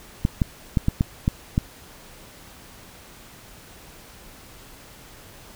clicks, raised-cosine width 5 ms, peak -6 dBFS, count 7, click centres 0.251 / 0.418 / 0.772 / 0.884 / 1.009 / 1.279 / 1.579 s, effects pink hiss -46 dBFS RMS until 5.55 s

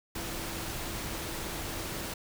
sine tone in noise, 332.4 Hz, E4, 15 cents sharp, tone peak -46 dBFS, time 0.15-2.14 s, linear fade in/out 5 ms, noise pink, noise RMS -37 dBFS, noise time 0.15-2.14 s, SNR -12 dB, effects none

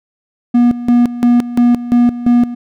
triangle tone with tremolo, 241 Hz, B3, 42 cents flat, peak -4 dBFS, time 0.54-2.55 s, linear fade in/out 10 ms, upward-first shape square, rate 2.9 Hz, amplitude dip 80%, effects none

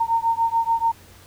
sine beating tone pair, 913 / 919.9 Hz, A#5 / A#5, -36 / -23 cents, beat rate 6.9 Hz, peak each -21 dBFS, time 0-0.92 s, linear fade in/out 10 ms, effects added 91 Hz sine -50 dBFS peak until 1.26 s + pink hiss -49 dBFS RMS until 1.26 s

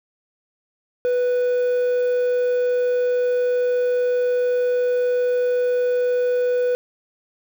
triangle tone with quantisation, 493.9 Hz, B4, in tune, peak -15 dBFS, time 1.05-6.75 s, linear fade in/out 0 ms, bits 7, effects none

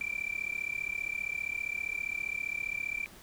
sine tone with amplitude modulation, 2349 Hz, D7, in tune, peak -27 dBFS, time 0.01-3.06 s, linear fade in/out 0 ms, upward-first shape sine, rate 35.1 Hz, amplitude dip 100%, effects tanh soft clip ceiling -26 dBFS + pink hiss -53 dBFS RMS until 3.22 s

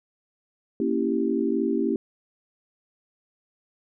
sine chord, A# diminished seventh, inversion none, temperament equal, 233.1 / 277.2 / 329.6 / 392 Hz, A#3 / C#4 / E4 / G4, 0 / 0 / 0 / 0 cents, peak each -27 dBFS, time 0.8-1.96 s, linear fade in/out 2 ms, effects none

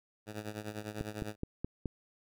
10% pulse tone with tremolo, 106.4 Hz, G#2, 42 cents sharp, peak -28 dBFS, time 0.26-1.36 s, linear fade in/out 50 ms, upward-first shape triangle, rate 10 Hz, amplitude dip 85%
click train, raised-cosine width 3 ms, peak -22 dBFS, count 5, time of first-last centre 1.01-1.857 s, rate 4.72 Hz
effects none

